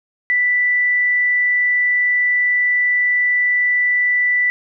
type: tone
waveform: sine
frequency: 1975.5 Hz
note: B6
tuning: in tune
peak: -13 dBFS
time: 0.3-4.5 s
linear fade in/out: 0 ms
effects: none